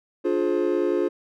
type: chord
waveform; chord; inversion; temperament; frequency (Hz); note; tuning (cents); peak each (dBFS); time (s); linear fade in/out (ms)
triangle; D half-diminished seventh; none; just; 293.7 / 352.4 / 422.9 / 528.6; D4 / F4 / Ab4 / C5; 0 / +16 / +31 / +18; -26 / -21 / -24 / -27; 0.24-1.09; 20
effects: none